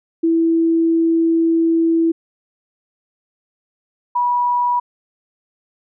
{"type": "tone pair in turn", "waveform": "sine", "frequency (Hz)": [329.6, 973.2], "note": ["E4", "B5"], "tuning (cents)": [0, -26], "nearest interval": "octave + perfect fifth", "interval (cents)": 1874, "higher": "second", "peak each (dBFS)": [-12, -14], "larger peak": "first", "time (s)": [[0.23, 2.12], [4.15, 4.8]], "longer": "first", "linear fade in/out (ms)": 10, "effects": []}